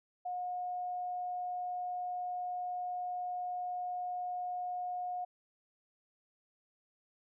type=tone; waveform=sine; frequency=721 Hz; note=F#5; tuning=45 cents flat; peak=-35 dBFS; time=0.25-5.25 s; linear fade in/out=10 ms; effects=none